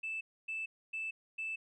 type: tone bursts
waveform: sine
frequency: 2637 Hz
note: E7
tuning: in tune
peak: -35 dBFS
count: 4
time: 0.03-1.56 s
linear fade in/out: 10 ms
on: 180 ms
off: 270 ms
effects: tanh soft clip ceiling -32 dBFS